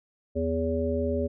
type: harmonic tone with a mistuned harmonic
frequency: 82.2 Hz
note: E2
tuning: 4 cents flat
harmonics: 1 / 3 / 5 / 7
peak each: -30 / -30 / -30 / -30 dBFS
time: 0.35-1.28 s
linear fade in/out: 20 ms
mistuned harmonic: 7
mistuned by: -21 cents
effects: none